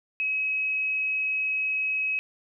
sine tone, 2554 Hz, D#7, 45 cents sharp, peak -24 dBFS, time 0.2-2.19 s, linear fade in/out 0 ms, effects none

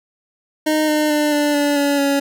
25% pulse tone with pitch steps, 308.6 / 303.6 / 298.8 / 294 / 289.3 / 284.6 / 280.1 Hz, D#4 / D#4 / D4 / D4 / D4 / C#4 / C#4, -14 / -42 / +30 / +2 / -26 / +46 / +18 cents, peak -11 dBFS, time 0.66-2.2 s, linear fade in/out 10 ms, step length 220 ms, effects none

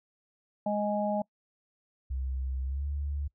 harmonic tone, 207.7 Hz, G#3, in tune, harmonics 1 / 3 / 4, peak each -31 / -30 / -33 dBFS, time 0.66-1.22 s, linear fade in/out 5 ms
sine tone with pitch glide, 65.41 to 71.74 Hz, C2 to D2, 0 to -40 cents, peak -30 dBFS, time 2.1-3.28 s, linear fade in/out 10 ms, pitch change +160 cents, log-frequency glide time 2.64-2.86 s
effects noise-tail reverb RT60 0.1 s tail -24 dB re dry

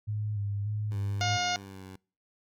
sine tone with vibrato, 103.6 Hz, G#2, 4 cents flat, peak -29 dBFS, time 0.07-1.38 s, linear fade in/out 20 ms, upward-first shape square, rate 1.7 Hz, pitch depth 37 cents each way
15% pulse tone with pitch glide, 98.8 to 94.45 Hz, G2 to F#2, +14 to +36 cents, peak -37 dBFS, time 0.91-1.96 s, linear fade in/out 5 ms, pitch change -78 cents, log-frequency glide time 1.6-1.82 s
harmonic tone, 715 Hz, F5, 41 cents sharp, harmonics 1 / 2 / 3 / 4 / 5 / 6 / 7 / 8 / 9, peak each -31 / -34 / -36 / -37 / -38 / -39 / -39 / -40 / -41 dBFS, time 1.21-1.56 s, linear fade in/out 0 ms
effects noise-tail reverb RT60 0.4 s tail -26 dB re dry

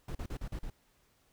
brown noise bursts, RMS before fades -38 dBFS, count 6, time 0.08-0.701 s, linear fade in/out 5 ms, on 71 ms, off 39 ms, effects pink hiss -70 dBFS RMS until 1.32 s

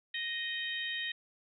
harmonic tone, 622.3 Hz, D#5, in tune, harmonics 3 / 4 / 5 / 6, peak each -37 / -44 / -40 / -40 dBFS, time 0.14-1.12 s, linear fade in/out 5 ms, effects none

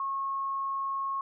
sine tone, 1090 Hz, C#6, 29 cents flat, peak -29 dBFS, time 0-1.21 s, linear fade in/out 2 ms, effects none

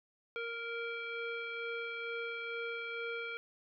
sine tone with frequency modulation, 1396.9 Hz, F6, in tune, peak -37 dBFS, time 0.36-3.37 s, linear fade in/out 0 ms, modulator 932 Hz, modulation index 1.4, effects none

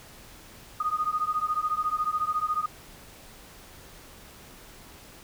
sine beating tone pair, 1230 / 1244 Hz, D#6 / D#6, -20 / -1 cents, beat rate 14 Hz, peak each -28 dBFS, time 0.8-2.66 s, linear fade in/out 5 ms, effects pink hiss -49 dBFS RMS until 5.23 s

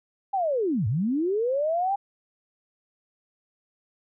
sine linear two-way sweep, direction down then up, 813 to 96.1 to 813 Hz, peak -22 dBFS, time 0.33-1.96 s, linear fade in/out 10 ms, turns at 0.87 s, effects none

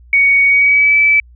sine tone with pitch glide, 2237 to 2307 Hz, C#7 to D7, +15 to -31 cents, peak -7 dBFS, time 0.13-1.2 s, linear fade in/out 2 ms, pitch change +54 cents, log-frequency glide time 0.46-0.97 s, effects added 60 Hz sine -39 dBFS peak until 1.35 s

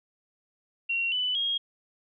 sine tone with pitch steps, 2744 / 2992 / 3263 Hz, F7 / F#7 / G#7, -31 / +19 / -31 cents, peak -25 dBFS, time 0.89-1.58 s, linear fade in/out 10 ms, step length 230 ms, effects none

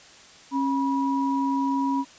sine tone pair together, 272.5 / 971 Hz, C#4 / B5, -29 / -30 cents, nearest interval octave + minor seventh, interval 2199 cents, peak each -23 / -26 dBFS, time 0.51-2.05 s, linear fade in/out 50 ms, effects white hiss -49 dBFS RMS until 2.18 s + resampled to 16000 Hz

